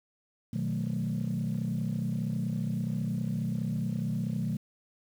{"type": "chord", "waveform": "sine", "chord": "B dominant seventh", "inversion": "none", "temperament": "equal", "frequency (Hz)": [123.47, 155.56, 185, 220], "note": ["B2", "D#3", "F#3", "A3"], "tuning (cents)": [0, 0, 0, 0], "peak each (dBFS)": -33, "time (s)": [0.53, 4.57], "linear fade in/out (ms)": 5, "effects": ["tanh soft clip ceiling -23 dBFS", "9-bit"]}